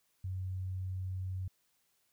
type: tone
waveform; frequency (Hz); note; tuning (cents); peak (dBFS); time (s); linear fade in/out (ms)
sine; 93.3; F#2; +15; -35; 0.24-1.48; 5
effects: white hiss -75 dBFS RMS until 2.12 s

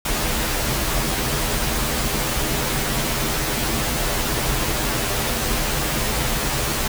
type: noise with comb filter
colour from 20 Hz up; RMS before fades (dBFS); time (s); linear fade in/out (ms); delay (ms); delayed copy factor
pink; -22; 0.05-6.88; 5; 11; -0.9
effects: none

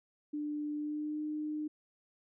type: tone with pitch glide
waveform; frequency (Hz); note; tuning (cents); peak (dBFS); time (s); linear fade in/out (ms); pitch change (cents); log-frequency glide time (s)
sine; 297.3 to 303.5; D4 to D#4; +21 to -43; -34; 0.33-1.68; 10; +36; 0.75-1.21
effects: none

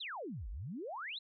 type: exponential two-way sweep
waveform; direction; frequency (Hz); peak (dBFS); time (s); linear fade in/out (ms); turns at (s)
sine; down then up; 4218 to 43.02 to 4218; -40; 0-1.19; 10; 0.49
effects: none

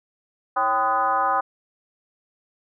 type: tone with frequency modulation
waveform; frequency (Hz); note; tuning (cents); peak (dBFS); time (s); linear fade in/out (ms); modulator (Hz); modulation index
sine; 1014; B5; +45; -18; 0.56-1.41; 10; 232; 1.5
effects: none

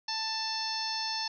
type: harmonic tone with a mistuned harmonic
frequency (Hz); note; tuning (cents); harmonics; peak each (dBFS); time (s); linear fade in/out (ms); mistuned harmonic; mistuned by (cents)
885; A5; +10; 1 / 2 / 3 / 4 / 5 / 6 / 7; -37 / -42 / -44 / -44 / -36 / -35 / -46; 0.08-1.28; 5; 5; -22
effects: none

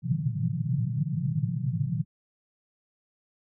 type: band-pass noise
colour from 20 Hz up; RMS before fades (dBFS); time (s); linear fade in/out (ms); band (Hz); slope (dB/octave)
white; -28; 0.02-2.05; 50; 110 to 180; 96
effects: none

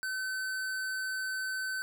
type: tone with hard clipping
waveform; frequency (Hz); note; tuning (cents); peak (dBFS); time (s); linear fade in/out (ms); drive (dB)
sine; 1526; G6; -47; -34; 0.03-1.82; 0; 17
effects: none

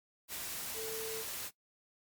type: tone in noise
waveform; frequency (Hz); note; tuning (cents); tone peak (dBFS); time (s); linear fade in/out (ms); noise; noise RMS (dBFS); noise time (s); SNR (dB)
sine; 444.6; A4; +18; -39; 0.74-1.25; 50; white; -41; 0.28-1.51; -1
effects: noise-tail reverb RT60 0.1 s tail -18 dB re dry + MP3 96 kbps

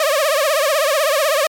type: tone with vibrato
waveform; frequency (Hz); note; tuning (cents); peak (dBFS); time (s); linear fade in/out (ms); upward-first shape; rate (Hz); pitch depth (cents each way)
sawtooth; 590; D5; +8; -10; 0-1.47; 2; triangle; 16; 190
effects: MP3 96 kbps

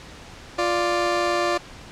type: tone pair together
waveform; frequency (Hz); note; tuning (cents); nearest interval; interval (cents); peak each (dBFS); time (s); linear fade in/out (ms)
20% pulse; 349.2 / 587.3; F4 / D5; 0 / 0; major sixth; 900; -18; 0.58-1.58; 10
effects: pink hiss -42 dBFS RMS until 1.91 s + low-pass 6000 Hz 12 dB/octave

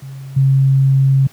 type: tone with level steps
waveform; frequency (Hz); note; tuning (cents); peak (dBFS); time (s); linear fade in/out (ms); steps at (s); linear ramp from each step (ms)
sine; 135.2; C#3; -43; -27 / -8; 0.02-1.27; 5; 0.36; 10
effects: pink hiss -46 dBFS RMS until 1.32 s + high-pass 80 Hz 12 dB/octave

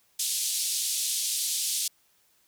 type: band-pass noise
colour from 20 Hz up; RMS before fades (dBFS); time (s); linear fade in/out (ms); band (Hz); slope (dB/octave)
white; -29; 0.19-1.88; 5; 3400 to 11000; 24
effects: white hiss -66 dBFS RMS until 2.47 s

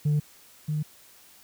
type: tone pair in turn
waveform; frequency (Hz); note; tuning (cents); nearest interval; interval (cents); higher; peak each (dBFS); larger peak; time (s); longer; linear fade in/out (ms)
sine; 148.8 / 151.75; D3 / D#3; +23 / -43; unison; 34; second; -18 / -24; first; 0.05-0.2 / 0.68-0.83; neither; 10
effects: tanh soft clip ceiling -19 dBFS + white hiss -54 dBFS RMS until 1.43 s

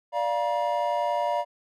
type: chord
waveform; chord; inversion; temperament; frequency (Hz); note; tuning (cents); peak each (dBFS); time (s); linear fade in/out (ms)
triangle; Bb major; first; equal with one note detuned; 587.3 / 698.5 / 954.7; D5 / F5 / Bb5; 0 / 0 / +41; -26; 0.12-1.45; 50
effects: none

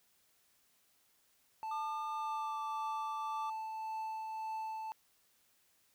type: tone with tremolo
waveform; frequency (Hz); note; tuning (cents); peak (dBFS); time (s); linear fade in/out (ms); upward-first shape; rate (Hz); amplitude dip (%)
triangle; 880; A5; 0; -35; 1.63-4.92; 0; triangle; 1.8; 30
type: tone with pitch glide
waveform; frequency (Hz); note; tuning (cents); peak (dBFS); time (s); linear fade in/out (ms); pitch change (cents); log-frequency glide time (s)
triangle; 1205 to 1172; D6 to D6; +44 to -4; -38; 1.71-3.5; 5; -48; 2.16-2.6
effects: white hiss -72 dBFS RMS until 5.94 s

